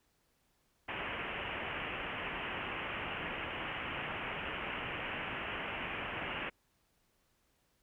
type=low-pass noise; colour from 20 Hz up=white; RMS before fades=-40 dBFS; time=0.88-6.5 s; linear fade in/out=10 ms; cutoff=3000 Hz; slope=96 dB/octave; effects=pink hiss -75 dBFS RMS until 7.82 s